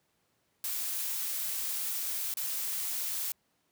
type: noise with dropouts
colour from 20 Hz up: blue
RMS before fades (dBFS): -34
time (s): 0.64-3.32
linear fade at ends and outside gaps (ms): 2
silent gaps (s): 2.34-2.37
effects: pink hiss -74 dBFS RMS until 3.71 s + high-pass 100 Hz 12 dB/octave